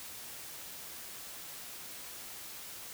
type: silence
effects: white hiss -46 dBFS RMS until 2.93 s